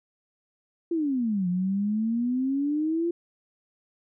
sine exponential two-way sweep, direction down then up, 347 to 175.9 to 347 Hz, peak -23 dBFS, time 0.91-3.11 s, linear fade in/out 5 ms, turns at 1.48 s, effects none

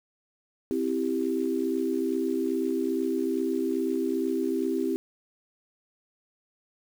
sine chord, C major, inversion none, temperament equal, 261.6 / 329.6 / 392 Hz, C4 / E4 / G4, 0 / 0 / 0 cents, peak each -29 dBFS, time 0.71-4.96 s, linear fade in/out 0 ms, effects 8-bit

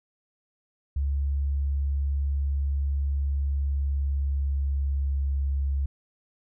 sine tone with pitch glide, 69.9 to 69.02 Hz, C#2 to C#2, +15 to -7 cents, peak -23 dBFS, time 0.96-5.86 s, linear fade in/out 5 ms, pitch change -22 cents, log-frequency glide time 3.41-5.28 s, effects none

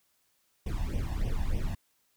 brown noise with flanger, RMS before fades -30 dBFS, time 0.66-1.75 s, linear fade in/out 5 ms, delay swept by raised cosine 0.34 to 1.14 ms, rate 3.3 Hz, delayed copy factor +0.9, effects white hiss -72 dBFS RMS until 2.16 s

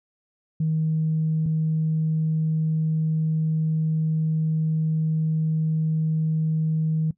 sine tone pair in turn, 158 / 158 Hz, D#3 / D#3, +27 / +27 cents, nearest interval unison, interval 0 cents, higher neither, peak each -19 dBFS, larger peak neither, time 0.6-1.46 / 1.46-7.11 s, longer second, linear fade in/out 5 ms, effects noise-tail reverb RT60 0.1 s tail -19 dB re dry + tanh soft clip ceiling -15 dBFS

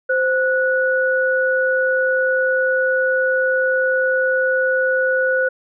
sine tone pair together, 519.7 / 1470 Hz, C5 / F#6, -12 / -12 cents, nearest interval octave + tritone, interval 1800 cents, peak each -17 / -18 dBFS, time 0.09-5.49 s, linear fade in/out 10 ms, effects none

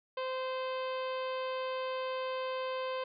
harmonic tone with a mistuned harmonic, 518 Hz, C5, 17 cents flat, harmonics 1 / 2 / 3 / 4 / 5 / 6 / 7 / 8 / 9, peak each -35 / -39 / -48 / -51 / -48 / -49 / -55 / -57 / -57 dBFS, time 0.17-3.04 s, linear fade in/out 5 ms, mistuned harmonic 8, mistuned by +18 cents, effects none

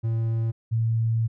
triangle / sine tone pair in turn, 113.5 / 113.5 Hz, A#2 / A#2, -46 / -46 cents, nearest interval unison, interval 0 cents, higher neither, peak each -20 dBFS, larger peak neither, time 0.03-0.52 / 0.71-1.28 s, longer second, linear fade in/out 20 ms, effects none

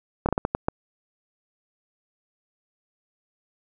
slowing click train, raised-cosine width 1 ms, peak -8 dBFS, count 7, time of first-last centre 0.26-0.685 s, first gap 28 ms, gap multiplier 1.37, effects none

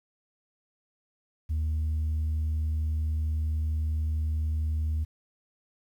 sine tone, 77.78 Hz, D#2, in tune, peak -23 dBFS, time 1.49-5.05 s, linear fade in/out 20 ms, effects tanh soft clip ceiling -24 dBFS + 10-bit

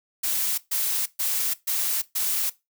blue noise bursts, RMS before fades -25 dBFS, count 5, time 0.23-2.5 s, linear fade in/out 10 ms, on 350 ms, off 130 ms, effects noise-tail reverb RT60 0.2 s tail -18 dB re dry

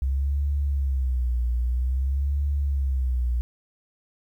sine tone with vibrato, 65.41 Hz, C2, in tune, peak -21 dBFS, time 0.02-3.41 s, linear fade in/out 0 ms, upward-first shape sine, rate 0.51 Hz, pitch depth 150 cents each way, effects 10-bit

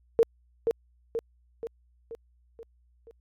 sine tone with echo, 458.9 Hz, A#4, 27 cents flat, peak -16 dBFS, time 0.19-0.23 s, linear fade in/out 0 ms, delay 480 ms, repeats 6, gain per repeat -5 dB, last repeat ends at 3.11 s, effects added 60 Hz sine -61 dBFS peak until 3.2 s + AAC 48 kbps

